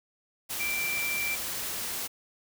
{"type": "tone in noise", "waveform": "sine", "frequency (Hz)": 2349, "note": "D7", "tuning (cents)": 0, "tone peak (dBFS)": -29, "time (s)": [0.59, 1.36], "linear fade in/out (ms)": 20, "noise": "white", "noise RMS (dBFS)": -34, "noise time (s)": [0.49, 2.08], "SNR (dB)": 2, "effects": []}